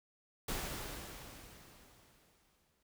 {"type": "noise with exponential decay", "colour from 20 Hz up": "pink", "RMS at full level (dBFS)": -38, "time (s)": [0.48, 2.83], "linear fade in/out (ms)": 5, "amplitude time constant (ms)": 510, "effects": []}